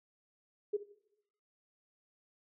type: tone with echo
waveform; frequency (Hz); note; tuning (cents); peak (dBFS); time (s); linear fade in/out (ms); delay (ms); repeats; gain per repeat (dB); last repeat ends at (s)
sine; 415.3; G#4; 0; -29; 0.73-0.77; 10; 64; 2; -15; 0.898
effects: noise-tail reverb RT60 0.8 s tail -17 dB re dry